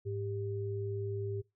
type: tone pair together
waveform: sine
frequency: 104.84 / 395.2 Hz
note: G#2 / G4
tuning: +17 / +14 cents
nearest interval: octave + major seventh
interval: 2297 cents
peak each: -36 / -38 dBFS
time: 0.05-1.42 s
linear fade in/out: 20 ms
effects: noise-tail reverb RT60 0.2 s tail -20 dB re dry